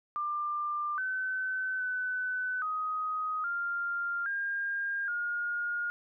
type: tone with pitch steps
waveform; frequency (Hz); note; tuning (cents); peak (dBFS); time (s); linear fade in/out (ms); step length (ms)
sine; 1192 / 1522 / 1505 / 1254 / 1396 / 1610 / 1426; D6 / F#6 / F#6 / D#6 / F6 / G6 / F6; +25 / +48 / +29 / +13 / -1 / +46 / +36; -30; 0.16-5.9; 0; 820
effects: none